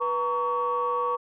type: tone cluster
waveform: sine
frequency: 488.3 / 927 / 1127 Hz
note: B4 / A#5 / C#6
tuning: -20 / -10 / +28 cents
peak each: -28 / -31 / -25 dBFS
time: 0-1.17 s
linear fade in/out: 20 ms
effects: tanh soft clip ceiling -16 dBFS